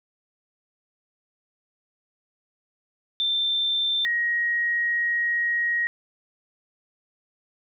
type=tone pair in turn; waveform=sine; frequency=3565 / 1888.5 Hz; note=A7 / A#6; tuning=+22 / +22 cents; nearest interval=major seventh; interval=1100 cents; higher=first; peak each=-21 dBFS; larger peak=neither; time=3.2-4.05 / 4.05-5.87 s; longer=second; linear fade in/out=0 ms; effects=none